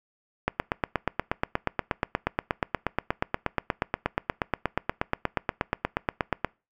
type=click train; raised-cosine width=0.5 ms; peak=-8 dBFS; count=51; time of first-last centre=0.48-6.447 s; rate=8.38 Hz; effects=noise-tail reverb RT60 0.3 s tail -25 dB re dry